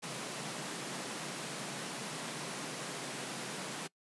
pink high-pass noise, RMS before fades -41 dBFS, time 0.02-3.88 s, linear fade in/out 20 ms, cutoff 130 Hz, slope 96 dB/octave, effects noise-tail reverb RT60 0.1 s tail -23 dB re dry + resampled to 24000 Hz

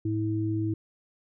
sine tone pair together, 107.9 / 323.3 Hz, A2 / E4, -33 / -34 cents, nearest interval octave + perfect fifth, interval 1899 cents, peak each -28 dBFS, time 0.05-0.74 s, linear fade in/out 5 ms, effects none

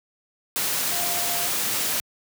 sine tone in noise, 698.5 Hz, F5, in tune, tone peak -33 dBFS, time 0.92-1.47 s, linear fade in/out 0 ms, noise white, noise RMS -25 dBFS, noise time 0.56-2 s, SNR -11 dB, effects high-pass 100 Hz 12 dB/octave

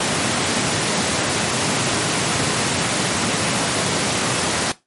pink high-pass noise, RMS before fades -20 dBFS, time 0-4.72 s, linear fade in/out 5 ms, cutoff 110 Hz, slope 24 dB/octave, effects noise-tail reverb RT60 0.2 s tail -17 dB re dry + MP3 48 kbps

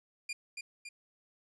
sawtooth tone with echo, 2400 Hz, D7, 37 cents sharp, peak -32 dBFS, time 0.29-0.33 s, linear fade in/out 5 ms, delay 280 ms, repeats 2, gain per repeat -4 dB, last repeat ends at 0.89 s, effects resampled to 22050 Hz

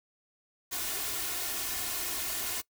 white noise with comb filter, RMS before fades -34 dBFS, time 0.71-2.62 s, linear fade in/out 20 ms, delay 2.8 ms, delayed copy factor +0.65, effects noise-tail reverb RT60 0.1 s tail -21 dB re dry

